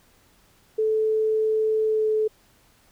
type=tone with pitch glide; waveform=sine; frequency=436.2 to 432.7 Hz; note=A4 to A4; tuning=-15 to -29 cents; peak=-19 dBFS; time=0.78-2.28 s; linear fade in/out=10 ms; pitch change=-14 cents; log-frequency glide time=1.84-2.09 s; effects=pink hiss -59 dBFS RMS until 2.91 s